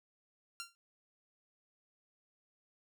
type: tone with exponential decay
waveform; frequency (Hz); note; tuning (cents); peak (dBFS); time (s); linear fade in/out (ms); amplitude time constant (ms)
10% pulse; 1382; F6; -19; -30; 0.6-0.75; 0; 32
effects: none